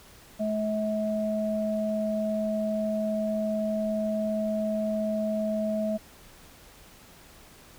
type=tone pair together; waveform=sine; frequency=214.4 / 643 Hz; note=A3 / E5; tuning=-45 / -43 cents; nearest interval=octave + perfect fifth; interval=1902 cents; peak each=-28 / -28 dBFS; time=0.39-5.98 s; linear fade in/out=20 ms; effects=pink hiss -52 dBFS RMS until 7.78 s